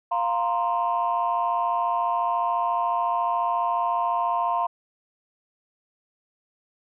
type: chord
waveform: sine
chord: F suspended fourth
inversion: none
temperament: equal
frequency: 698.5 / 932.3 / 1046.5 Hz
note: F5 / Bb5 / C6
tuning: 0 / 0 / 0 cents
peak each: -25 dBFS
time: 0.11-4.67 s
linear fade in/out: 10 ms
effects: tanh soft clip ceiling -14 dBFS